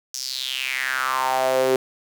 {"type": "tone with high-pass filter sweep", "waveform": "sawtooth", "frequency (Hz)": 130.81, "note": "C3", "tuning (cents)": 0, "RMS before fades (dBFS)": -23, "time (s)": [0.14, 1.76], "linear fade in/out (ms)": 2, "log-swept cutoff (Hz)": [5900, 390], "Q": 5.2, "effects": ["7-bit"]}